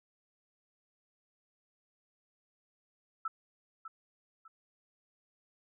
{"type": "tone with echo", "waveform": "sine", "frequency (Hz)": 1318.5, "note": "E6", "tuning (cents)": 0, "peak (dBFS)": -32, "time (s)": [3.25, 3.28], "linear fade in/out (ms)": 5, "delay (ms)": 600, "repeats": 2, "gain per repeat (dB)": -10, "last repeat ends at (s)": 4.48, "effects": []}